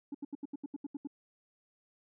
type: tone bursts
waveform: sine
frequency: 285 Hz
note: C#4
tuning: 48 cents sharp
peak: -34 dBFS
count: 10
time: 0.12-1.073 s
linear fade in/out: 5 ms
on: 26 ms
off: 77 ms
effects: tanh soft clip ceiling -35 dBFS